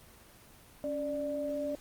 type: tone pair together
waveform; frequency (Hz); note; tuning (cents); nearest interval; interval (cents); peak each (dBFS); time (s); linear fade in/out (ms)
sine; 278.4 / 590; C#4 / D5; +8 / +8; octave + minor second; 1300; -37 / -33; 0.84-1.75; 0
effects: pink hiss -56 dBFS RMS until 1.8 s + Opus 24 kbps